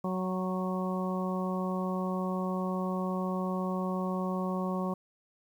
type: harmonic tone with a mistuned harmonic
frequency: 185.6 Hz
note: F#3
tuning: 6 cents sharp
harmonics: 1 / 2 / 3 / 4 / 5 / 6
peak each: -31 / -38 / -38 / -42 / -42 / -39 dBFS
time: 0.04-4.94 s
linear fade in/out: 5 ms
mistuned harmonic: 6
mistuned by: -18 cents
effects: 10-bit